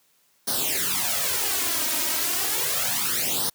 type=noise with flanger; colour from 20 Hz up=white; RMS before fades=-25 dBFS; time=0.47-3.5 s; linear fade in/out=10 ms; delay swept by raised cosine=0.2 to 3.2 ms; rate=0.33 Hz; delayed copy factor=+0.85; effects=white hiss -64 dBFS RMS until 3.54 s + high-pass 100 Hz 12 dB/octave